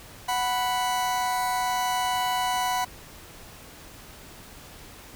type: tone pair together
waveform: 40% pulse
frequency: 741 / 987.8 Hz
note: F#5 / B5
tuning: +2 / 0 cents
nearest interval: perfect fourth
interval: 498 cents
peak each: -26 dBFS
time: 0.28-2.85 s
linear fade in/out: 10 ms
effects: pink hiss -46 dBFS RMS until 5.15 s